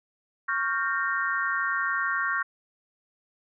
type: chord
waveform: sine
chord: G half-diminished seventh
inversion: second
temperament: equal with one note detuned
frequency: 1108.7 / 1396.9 / 1568 / 1841.1 Hz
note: Db6 / F6 / G6 / Bb6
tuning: 0 / 0 / 0 / -22 cents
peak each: -30 dBFS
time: 0.48-2.43 s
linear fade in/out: 10 ms
effects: none